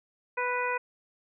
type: harmonic tone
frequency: 493.9 Hz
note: B4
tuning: in tune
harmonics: 1 / 2 / 3 / 4 / 5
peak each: -33 / -31 / -34 / -36 / -35 dBFS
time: 0.37-0.78 s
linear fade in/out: 10 ms
effects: none